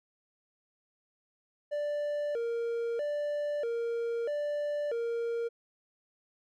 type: tone with vibrato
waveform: triangle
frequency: 523.3 Hz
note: C5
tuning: in tune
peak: -28 dBFS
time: 1.71-5.49 s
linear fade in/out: 20 ms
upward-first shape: square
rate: 0.78 Hz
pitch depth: 200 cents each way
effects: none